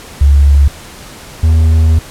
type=tone pair in turn; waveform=sine / triangle; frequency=70.5 / 80.03 Hz; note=C#2 / D#2; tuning=+30 / +49 cents; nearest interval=major second; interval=219 cents; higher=second; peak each=-3 dBFS; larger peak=neither; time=0.21-0.68 / 1.43-1.99 s; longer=second; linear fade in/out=5 ms; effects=pink hiss -32 dBFS RMS until 2.1 s + low-pass 12000 Hz 12 dB/octave